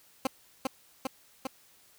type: tone with echo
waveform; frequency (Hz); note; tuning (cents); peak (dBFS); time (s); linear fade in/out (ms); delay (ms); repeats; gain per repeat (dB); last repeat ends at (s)
15% pulse; 263.9; C4; +15; -19; 0.25-0.27; 2; 400; 3; -2; 1.47
effects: white hiss -61 dBFS RMS until 1.98 s